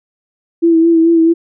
sine tone with vibrato, 330.7 Hz, E4, 6 cents sharp, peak -6 dBFS, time 0.62-1.34 s, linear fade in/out 20 ms, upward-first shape sine, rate 4.6 Hz, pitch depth 32 cents each way, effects none

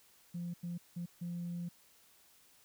sine tone bursts at uneven times, 173.3 Hz, F3, 13 cents flat, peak -36 dBFS, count 4, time 0.34-0.54 / 0.63-0.78 / 0.96-1.06 / 1.21-1.69 s, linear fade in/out 10 ms, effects tanh soft clip ceiling -34 dBFS + white hiss -65 dBFS RMS until 2.64 s

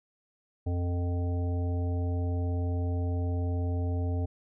harmonic tone with a mistuned harmonic, 88.1 Hz, F2, 16 cents sharp, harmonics 1 / 3 / 5 / 7 / 9, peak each -27 / -37 / -41 / -44 / -46 dBFS, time 0.66-4.26 s, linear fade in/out 10 ms, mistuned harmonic 9, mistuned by -50 cents, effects none

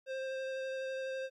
square tone with vibrato, 528 Hz, C5, 16 cents sharp, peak -37 dBFS, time 0.06-1.3 s, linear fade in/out 50 ms, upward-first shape sine, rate 12 Hz, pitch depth 10 cents each way, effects low-pass 4000 Hz 12 dB/octave + 13-bit

